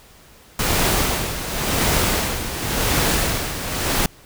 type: noise with tremolo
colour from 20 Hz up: pink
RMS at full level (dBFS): -18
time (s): 0.59-4.06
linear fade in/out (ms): 2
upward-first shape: sine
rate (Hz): 0.92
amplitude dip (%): 65
effects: pink hiss -48 dBFS RMS until 4.25 s